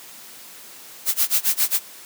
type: noise with tremolo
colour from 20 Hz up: blue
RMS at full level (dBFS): -17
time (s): 1.05-1.8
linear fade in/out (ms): 50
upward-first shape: sine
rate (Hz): 7.4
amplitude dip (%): 100
effects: white hiss -42 dBFS RMS until 2.05 s + high-pass 150 Hz 12 dB/octave